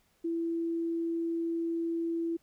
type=tone; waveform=sine; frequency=333.4 Hz; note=E4; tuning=20 cents sharp; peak=-29 dBFS; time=0.24-2.37 s; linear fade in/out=10 ms; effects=pink hiss -70 dBFS RMS until 2.42 s